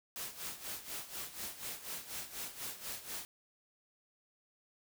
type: noise with tremolo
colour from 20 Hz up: white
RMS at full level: -41 dBFS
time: 0.16-3.25 s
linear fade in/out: 0 ms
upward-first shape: sine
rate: 4.1 Hz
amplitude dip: 75%
effects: none